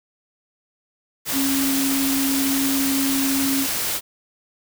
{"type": "tone in noise", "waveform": "sine", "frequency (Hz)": 272.2, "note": "C#4", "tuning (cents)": -31, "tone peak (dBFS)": -20, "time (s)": [1.32, 3.67], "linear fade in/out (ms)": 50, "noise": "white", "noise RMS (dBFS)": -24, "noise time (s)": [1.25, 4.01], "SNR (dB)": 1, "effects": []}